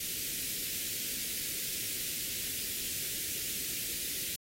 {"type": "band-stop noise", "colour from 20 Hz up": "white", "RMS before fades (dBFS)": -36, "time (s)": [0, 4.36], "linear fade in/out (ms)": 5, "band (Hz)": [440, 2000], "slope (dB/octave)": 24, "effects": ["AAC 48 kbps"]}